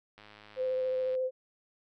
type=click train; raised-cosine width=0.3 ms; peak=-36 dBFS; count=103; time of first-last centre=0.18-1.151 s; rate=105 Hz
type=tone with vibrato; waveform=sine; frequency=515 Hz; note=C5; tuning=28 cents flat; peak=-28 dBFS; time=0.56-1.31 s; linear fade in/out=50 ms; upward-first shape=sine; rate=14 Hz; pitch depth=13 cents each way
effects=none